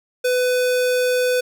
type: tone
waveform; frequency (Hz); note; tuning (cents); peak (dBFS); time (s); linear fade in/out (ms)
square; 500; B4; +21; -17; 0.24-1.41; 10
effects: none